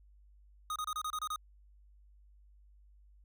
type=tone bursts; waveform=square; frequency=1244.5 Hz; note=D#6; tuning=in tune; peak=-35 dBFS; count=8; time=0.7-1.36 s; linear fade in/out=2 ms; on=58 ms; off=28 ms; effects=added 50 Hz sine -58 dBFS peak until 3.24 s